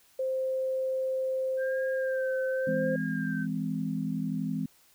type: tone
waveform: sine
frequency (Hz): 523.3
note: C5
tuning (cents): 0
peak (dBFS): -27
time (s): 0.19-2.96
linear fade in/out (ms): 5
type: tone with vibrato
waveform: sine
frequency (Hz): 1577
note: G6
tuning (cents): +10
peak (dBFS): -36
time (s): 1.57-3.47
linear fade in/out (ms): 50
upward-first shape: sine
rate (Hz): 0.87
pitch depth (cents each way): 53
type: chord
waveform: sine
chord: E augmented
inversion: none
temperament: just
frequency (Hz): 164.81 / 206 / 257.5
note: E3 / G#3 / B#3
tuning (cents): 0 / -14 / -28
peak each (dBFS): -33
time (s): 2.67-4.66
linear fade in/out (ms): 5
effects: white hiss -62 dBFS RMS until 4.94 s